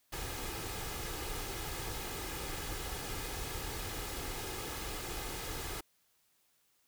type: noise with comb filter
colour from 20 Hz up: pink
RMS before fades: -40 dBFS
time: 0.12-5.81 s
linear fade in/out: 10 ms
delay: 2.4 ms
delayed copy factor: +0.5
effects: white hiss -73 dBFS RMS until 6.87 s